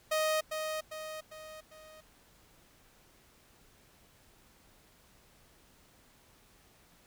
sawtooth tone with echo, 624 Hz, D#5, 5 cents sharp, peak -24 dBFS, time 0.11-0.41 s, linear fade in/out 10 ms, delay 400 ms, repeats 4, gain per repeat -6 dB, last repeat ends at 2.01 s, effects pink hiss -63 dBFS RMS until 7.06 s

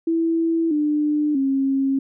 sine tone with pitch steps, 329.6 / 298.8 / 270.8 Hz, E4 / D4 / C#4, 0 / +30 / -40 cents, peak -17 dBFS, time 0.07-1.99 s, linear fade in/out 5 ms, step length 640 ms, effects none

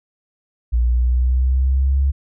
sine exponential sweep, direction up, 58.8 to 69.3 Hz, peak -13 dBFS, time 0.72-2.12 s, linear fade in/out 20 ms, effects none

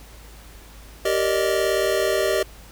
square chord, Eb major seventh, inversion first, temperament just, 388.9 / 466.7 / 583.4 / 622.3 Hz, G4 / Bb4 / D5 / Eb5, -14 / +2 / -12 / 0 cents, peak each -24 / -27 / -28 / -24 dBFS, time 1.05-2.43 s, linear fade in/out 5 ms, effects added 53 Hz sine -43 dBFS peak until 2.71 s + pink hiss -47 dBFS RMS until 2.71 s

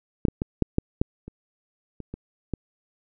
clicks, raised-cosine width 3 ms, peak -6 / -11 / -12 / -6 / -7 / -7 / -25 / -23 / -21 / -14 dBFS, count 10, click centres 0.252 / 0.284 / 0.419 / 0.623 / 0.784 / 1.015 / 1.28 / 2.003 / 2.14 / 2.537 s, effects none

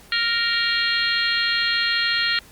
harmonic tone, 466.2 Hz, A#4, in tune, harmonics 3 / 4 / 5 / 6 / 7 / 8 / 9, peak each -26 / -24 / -30 / -28 / -27 / -33 / -24 dBFS, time 0.12-2.39 s, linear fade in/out 2 ms, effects pink hiss -48 dBFS RMS until 2.51 s + Opus 48 kbps

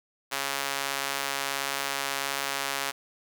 sawtooth tone with high-pass filter, 138.59 Hz, C#3, in tune, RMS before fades -31 dBFS, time 0.31-2.92 s, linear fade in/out 20 ms, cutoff 1000 Hz, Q 0.58, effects none

